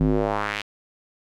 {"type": "tone with band-pass filter sweep", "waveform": "square", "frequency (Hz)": 51.91, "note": "G#1", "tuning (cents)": 0, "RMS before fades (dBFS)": -23, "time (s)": [0, 0.62], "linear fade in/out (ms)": 10, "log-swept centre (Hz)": [190, 3000], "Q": 1.8, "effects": []}